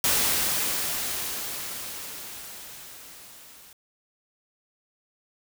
white noise with level ramp, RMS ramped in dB -22 to -50 dBFS, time 0.04-3.73 s, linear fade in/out 2 ms, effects none

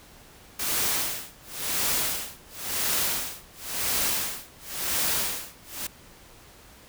white noise with tremolo, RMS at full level -25 dBFS, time 0.59-5.87 s, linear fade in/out 5 ms, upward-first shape sine, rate 0.95 Hz, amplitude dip 100%, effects pink hiss -51 dBFS RMS until 6.88 s

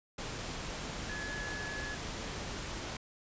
sine tone in noise, 1700 Hz, G#6, 40 cents sharp, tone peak -40 dBFS, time 1.09-1.95 s, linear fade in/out 5 ms, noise pink, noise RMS -40 dBFS, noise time 0.18-2.97 s, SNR -3 dB, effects resampled to 16000 Hz

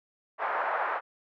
pink band-pass noise, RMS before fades -30 dBFS, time 0.38-1.01 s, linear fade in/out 50 ms, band 650 to 1600 Hz, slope 24 dB/octave, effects none

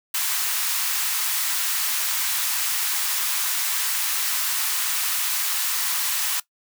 white high-pass noise, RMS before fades -24 dBFS, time 0.14-6.4 s, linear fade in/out 5 ms, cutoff 930 Hz, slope 24 dB/octave, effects noise-tail reverb RT60 0.1 s tail -18 dB re dry

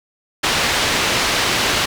white low-pass noise, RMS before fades -18 dBFS, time 0.43-1.86 s, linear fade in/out 10 ms, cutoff 4000 Hz, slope 12 dB/octave, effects none

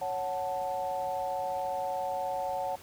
sine chord, F# minor, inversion second, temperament equal, 554.4 / 740 / 880 Hz, C#5 / F#5 / A5, 0 / 0 / 0 cents, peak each -35 / -33 / -36 dBFS, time 0.01-2.76 s, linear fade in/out 10 ms, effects pink hiss -51 dBFS RMS until 2.82 s + high-pass 60 Hz 12 dB/octave

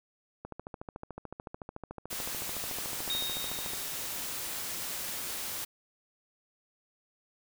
click train, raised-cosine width 1 ms, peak -26 dBFS, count 46, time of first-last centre 0.45-3.735 s, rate 13.7 Hz
white noise, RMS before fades -37 dBFS, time 2.1-5.65 s, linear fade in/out 10 ms
sine tone with exponential decay, 3729 Hz, A#7, in tune, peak -29 dBFS, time 3.1-4.48 s, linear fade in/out 0 ms, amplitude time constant 300 ms
effects none

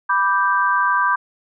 sine chord, G major, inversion first, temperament equal, 987.8 / 1174.7 / 1568 Hz, B5 / D6 / G6, 0 / 0 / 0 cents, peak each -19 dBFS, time 0.09-1.16 s, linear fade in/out 10 ms, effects none

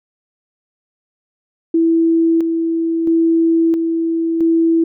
sine tone with tremolo, 329.6 Hz, E4, in tune, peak -10 dBFS, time 1.74-4.84 s, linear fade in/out 5 ms, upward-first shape square, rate 0.75 Hz, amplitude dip 40%, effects none

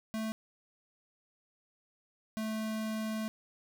square tone pair in turn, 220 / 218.5 Hz, A3 / A3, 0 / -12 cents, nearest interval unison, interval 12 cents, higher first, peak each -34 / -34 dBFS, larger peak neither, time 0.14-0.32 / 2.37-3.28 s, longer second, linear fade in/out 0 ms, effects none

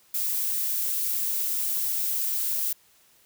violet noise, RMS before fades -27 dBFS, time 0.14-2.73 s, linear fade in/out 5 ms, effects white hiss -60 dBFS RMS until 3.25 s

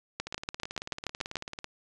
two click trains, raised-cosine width 0.2 ms, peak -20 / -14 dBFS, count 26 / 9, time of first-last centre 0.27-1.644 / 0.2-1.356 s, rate 18.2 / 6.92 Hz, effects resampled to 22050 Hz

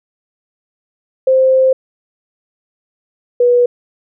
sine tone pair in turn, 523.3 / 487.2 Hz, C5 / B4, 0 / -24 cents, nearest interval minor second, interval 124 cents, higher first, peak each -7 dBFS, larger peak neither, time 1.27-1.73 / 3.4-3.66 s, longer first, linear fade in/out 5 ms, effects none

